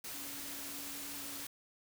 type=tone in noise; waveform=sine; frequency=282 Hz; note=C#4; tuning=30 cents sharp; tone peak=-52 dBFS; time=0.14-1.45 s; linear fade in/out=5 ms; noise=white; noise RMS=-44 dBFS; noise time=0.04-1.47 s; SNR=-11 dB; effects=none